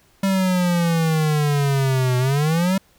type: exponential two-way sweep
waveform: square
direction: down then up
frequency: 196 to 124.6 to 196 Hz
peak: -17 dBFS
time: 0.23-2.78 s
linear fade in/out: 5 ms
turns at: 2.18 s
effects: pink hiss -57 dBFS RMS until 2.98 s